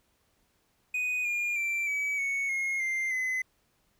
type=tone with pitch steps; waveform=triangle; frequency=2489 / 2418 / 2349 / 2282 / 2217 / 2154 / 2093 / 2033 Hz; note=D#7 / D7 / D7 / C#7 / C#7 / C7 / C7 / B6; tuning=0 / +50 / 0 / +50 / 0 / +50 / 0 / +50 cents; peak=-26 dBFS; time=0.94-3.42 s; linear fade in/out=5 ms; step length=310 ms; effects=pink hiss -71 dBFS RMS until 3.99 s